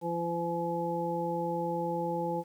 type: harmonic tone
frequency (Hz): 170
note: F3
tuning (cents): -46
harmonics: 1 / 2 / 3 / 5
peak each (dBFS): -36 / -36 / -34 / -34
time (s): 0.01-2.44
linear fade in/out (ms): 50
effects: 10-bit